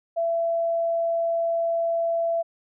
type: tone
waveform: sine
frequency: 670 Hz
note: E5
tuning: 28 cents sharp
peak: -21 dBFS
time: 0.16-2.43 s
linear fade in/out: 20 ms
effects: none